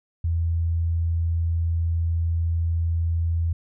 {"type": "tone", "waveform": "sine", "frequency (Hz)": 83.4, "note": "E2", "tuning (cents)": 21, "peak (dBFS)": -20, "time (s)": [0.24, 3.53], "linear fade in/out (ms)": 5, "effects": []}